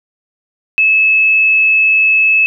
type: tone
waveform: sine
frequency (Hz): 2599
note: E7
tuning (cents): -25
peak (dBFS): -7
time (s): 0.78-2.46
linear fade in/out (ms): 0
effects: none